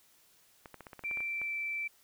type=clicks; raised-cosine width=0.5 ms; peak=-31 dBFS; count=11; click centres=0.658 / 0.743 / 0.807 / 0.868 / 0.932 / 0.993 / 1.038 / 1.112 / 1.173 / 1.205 / 1.416 s
type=tone with pitch glide; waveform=sine; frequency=2349 to 2331 Hz; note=D7 to D7; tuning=0 to -14 cents; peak=-33 dBFS; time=1.04-1.88 s; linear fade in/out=10 ms; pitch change=-14 cents; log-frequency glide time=1.2-1.55 s
effects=white hiss -65 dBFS RMS until 2.03 s